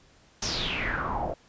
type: noise with low-pass filter sweep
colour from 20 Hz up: pink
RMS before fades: -30 dBFS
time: 0.42-1.34 s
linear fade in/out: 5 ms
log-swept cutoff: 6200 to 570 Hz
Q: 6.4
effects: pink hiss -59 dBFS RMS until 1.48 s + resampled to 16000 Hz